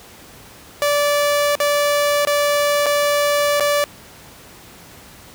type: tone with dropouts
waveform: sawtooth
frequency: 581 Hz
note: D5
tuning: 19 cents flat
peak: -11 dBFS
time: 0.82-3.84 s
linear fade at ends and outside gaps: 0 ms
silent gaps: 1.553-1.602 / 2.25-2.272 / 2.86-2.865 / 3.598-3.606 s
effects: pink hiss -42 dBFS RMS until 5.34 s + high-pass 60 Hz 12 dB/octave